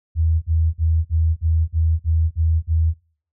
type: tone bursts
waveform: sine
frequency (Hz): 81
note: E2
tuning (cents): -30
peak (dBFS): -14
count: 9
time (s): 0.15-2.94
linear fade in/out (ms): 50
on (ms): 270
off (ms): 45
effects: noise-tail reverb RT60 0.5 s tail -25 dB re dry